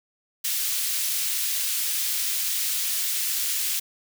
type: high-pass noise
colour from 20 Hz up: white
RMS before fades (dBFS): -26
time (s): 0.44-3.8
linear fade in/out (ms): 10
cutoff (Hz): 2500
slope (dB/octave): 12
effects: none